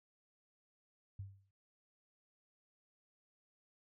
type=tone with exponential decay; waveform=sine; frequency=97.9 Hz; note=G2; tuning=2 cents flat; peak=-40 dBFS; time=1.19-1.51 s; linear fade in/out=5 ms; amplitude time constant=69 ms; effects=none